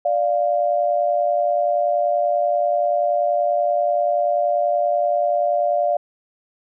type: tone pair together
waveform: sine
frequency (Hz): 588.1 / 698.5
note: D5 / F5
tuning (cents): +2 / 0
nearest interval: minor third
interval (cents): 298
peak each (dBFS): -19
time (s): 0.05-5.97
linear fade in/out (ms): 5
effects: none

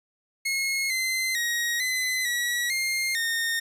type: tone with pitch steps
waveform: sawtooth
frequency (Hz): 2166 / 2065 / 1889 / 2026 / 1928 / 2120 / 1837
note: C#7 / C7 / A#6 / B6 / B6 / C7 / A#6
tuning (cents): -41 / -23 / +22 / +44 / -42 / +22 / -26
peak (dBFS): -21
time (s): 0.45-3.6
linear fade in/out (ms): 10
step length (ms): 450
effects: resampled to 32000 Hz

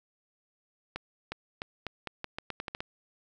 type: accelerating click train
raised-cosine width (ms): 0.3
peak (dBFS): -19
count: 12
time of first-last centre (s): 0.96-2.805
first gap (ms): 360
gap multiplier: 0.83
effects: none

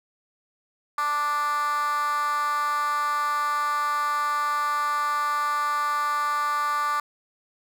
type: tone with high-pass filter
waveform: 10% pulse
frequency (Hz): 293.7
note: D4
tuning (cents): 0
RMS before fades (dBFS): -25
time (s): 0.98-7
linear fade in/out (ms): 2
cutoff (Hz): 1100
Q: 8.6
effects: none

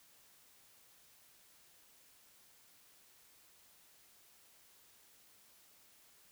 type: silence
effects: white hiss -65 dBFS RMS until 6.31 s

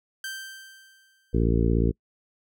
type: tone with exponential decay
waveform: sawtooth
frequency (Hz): 1564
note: G6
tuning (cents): -4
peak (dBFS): -27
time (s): 0.24-1.44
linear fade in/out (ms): 2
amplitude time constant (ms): 260
type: harmonic tone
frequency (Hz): 57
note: A#1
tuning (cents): -38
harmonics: 1 / 2 / 3 / 4 / 5 / 6 / 7 / 8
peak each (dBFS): -23 / -26 / -28 / -29 / -30 / -31 / -31 / -32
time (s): 1.33-1.92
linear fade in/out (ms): 20
effects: noise-tail reverb RT60 0.1 s tail -26 dB re dry

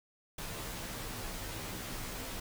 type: noise with comb filter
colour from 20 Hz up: pink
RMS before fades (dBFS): -41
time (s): 0.38-2.4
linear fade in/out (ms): 5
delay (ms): 14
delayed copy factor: -0.8
effects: none

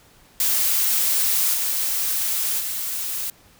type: noise with level steps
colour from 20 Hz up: blue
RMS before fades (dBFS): -20 / -23 / -27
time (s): 0.4-3.3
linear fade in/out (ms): 2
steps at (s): 1.53 / 2.59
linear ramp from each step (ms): 20
effects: pink hiss -53 dBFS RMS until 3.59 s

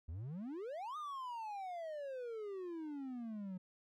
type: exponential two-way sweep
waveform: triangle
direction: up then down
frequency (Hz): 73.42 to 1244.5 to 180.3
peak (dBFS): -40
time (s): 0.08-3.58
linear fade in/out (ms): 10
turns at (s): 0.97
effects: none

